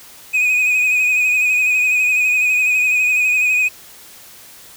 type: tone with vibrato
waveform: triangle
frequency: 2496 Hz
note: D#7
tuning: 5 cents sharp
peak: -11 dBFS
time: 0.33-3.69 s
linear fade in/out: 20 ms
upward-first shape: triangle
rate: 12 Hz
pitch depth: 44 cents each way
effects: white hiss -41 dBFS RMS until 4.76 s

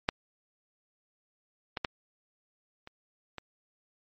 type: clicks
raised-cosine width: 0.3 ms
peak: -8 / -17 / -12 / -29 / -23 dBFS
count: 5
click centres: 0.089 / 1.772 / 1.848 / 2.874 / 3.383 s
effects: MP3 32 kbps

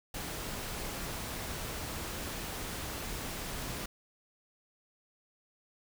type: noise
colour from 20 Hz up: pink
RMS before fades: -39 dBFS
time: 0.14-3.86 s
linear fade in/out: 5 ms
effects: none

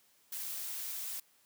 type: noise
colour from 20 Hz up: blue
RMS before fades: -40 dBFS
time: 0.32-1.2 s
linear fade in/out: 5 ms
effects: white hiss -68 dBFS RMS until 1.45 s + high-pass 100 Hz 12 dB/octave

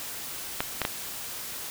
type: clicks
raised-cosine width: 0.3 ms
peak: -9 dBFS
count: 3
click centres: 0.605 / 0.817 / 0.851 s
effects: white hiss -37 dBFS RMS until 1.7 s

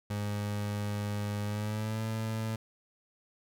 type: tone with pitch glide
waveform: 30% pulse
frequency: 103.4 to 110.82 Hz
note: G#2 to A2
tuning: -7 to +13 cents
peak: -29 dBFS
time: 0.1-2.56 s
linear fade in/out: 5 ms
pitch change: +120 cents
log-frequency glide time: 1.45-2.03 s
effects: none

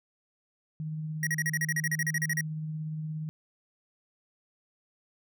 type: tone with tremolo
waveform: sine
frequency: 155.56 Hz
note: D#3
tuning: in tune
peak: -31 dBFS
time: 0.8-3.29 s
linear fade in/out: 0 ms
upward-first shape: triangle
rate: 17 Hz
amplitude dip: 25%
type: tone bursts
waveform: square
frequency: 1900 Hz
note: A#6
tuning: 33 cents sharp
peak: -27 dBFS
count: 16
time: 1.23-2.409 s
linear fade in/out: 2 ms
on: 39 ms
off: 37 ms
effects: none

